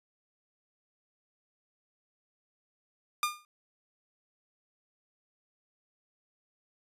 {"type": "tone with exponential decay", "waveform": "sawtooth", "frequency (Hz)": 1208, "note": "D6", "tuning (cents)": 48, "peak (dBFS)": -20, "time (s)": [3.23, 3.45], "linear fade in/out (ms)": 1, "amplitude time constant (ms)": 46, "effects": ["resampled to 32000 Hz"]}